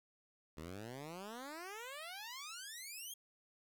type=exponential sweep; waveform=10% pulse; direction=up; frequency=74.6 to 3308 Hz; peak=-38 dBFS; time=0.57-3.14 s; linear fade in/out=5 ms; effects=12-bit